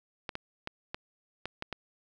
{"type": "clicks", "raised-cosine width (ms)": 0.3, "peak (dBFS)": -19, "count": 7, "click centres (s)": [0.292, 0.354, 0.674, 0.945, 1.456, 1.624, 1.727], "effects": []}